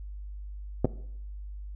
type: clicks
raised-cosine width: 2 ms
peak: -9 / -14 dBFS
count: 2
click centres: 0.846 / 0.854 s
effects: noise-tail reverb RT60 0.7 s tail -17 dB re dry + added 50 Hz sine -37 dBFS peak until 1.75 s